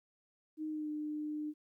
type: tone with pitch glide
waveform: sine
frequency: 310.1 to 301.8 Hz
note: D#4 to D4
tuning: -6 to +47 cents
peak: -36 dBFS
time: 0.57-1.54 s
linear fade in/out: 50 ms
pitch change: -47 cents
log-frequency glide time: 0.68-0.89 s
effects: 13-bit